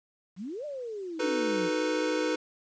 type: exponential two-way sweep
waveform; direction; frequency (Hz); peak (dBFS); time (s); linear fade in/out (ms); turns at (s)
sine; up then down; 166.2 to 611 to 166.2; -34; 0.36-1.7; 50; 0.65
type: chord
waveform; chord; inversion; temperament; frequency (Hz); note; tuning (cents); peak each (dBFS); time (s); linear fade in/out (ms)
square; B dominant seventh; first; equal; 311.1 / 370 / 440 / 493.9; D#4 / F#4 / A4 / B4; 0 / 0 / 0 / 0; -31 / -37 / -35 / -31; 1.19-2.36; 10
effects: resampled to 16000 Hz + 10-bit